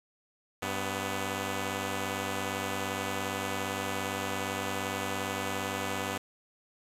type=tone pair together; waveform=5% pulse; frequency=97.46 / 249.3 Hz; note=G2 / B3; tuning=-10 / +16 cents; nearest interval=octave + major third; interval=1626 cents; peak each=-23 dBFS; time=0.62-6.18 s; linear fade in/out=5 ms; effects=resampled to 32000 Hz + 8-bit